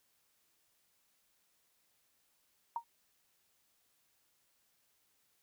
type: tone with exponential decay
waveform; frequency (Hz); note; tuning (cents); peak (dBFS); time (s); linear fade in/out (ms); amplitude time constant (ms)
sine; 932.3; A#5; 0; -30; 2.76-2.84; 2; 17
effects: white hiss -75 dBFS RMS until 5.42 s